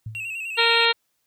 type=tone with exponential decay; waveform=sine; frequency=109.6 Hz; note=A2; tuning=6 cents flat; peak=-27 dBFS; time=0.06-0.34 s; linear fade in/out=5 ms; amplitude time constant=60 ms
type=tone with vibrato; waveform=triangle; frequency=2660 Hz; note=E7; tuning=15 cents sharp; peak=-27 dBFS; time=0.15-0.85 s; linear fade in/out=0 ms; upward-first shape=square; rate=9.9 Hz; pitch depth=54 cents each way
type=harmonic tone; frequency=463.3 Hz; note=A#4; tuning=11 cents flat; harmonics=1 / 2 / 3 / 4 / 5 / 6 / 7 / 8 / 9; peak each=-25 / -25 / -25 / -25 / -25 / -25 / -25 / -25 / -25 dBFS; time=0.57-0.93 s; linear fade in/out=20 ms
effects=white hiss -72 dBFS RMS until 1.26 s